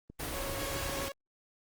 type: click train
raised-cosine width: 3 ms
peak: -34 dBFS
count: 8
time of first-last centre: 0.1-1.03 s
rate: 7.53 Hz
type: band-stop noise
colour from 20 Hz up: pink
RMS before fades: -37 dBFS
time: 0.19-1.09 s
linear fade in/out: 10 ms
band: 160 to 240 Hz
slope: 96 dB/octave
type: tone with vibrato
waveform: sawtooth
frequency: 550 Hz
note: C#5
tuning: 14 cents flat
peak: -35 dBFS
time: 0.34-1.12 s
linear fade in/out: 2 ms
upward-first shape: sine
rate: 12 Hz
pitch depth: 21 cents each way
effects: Opus 24 kbps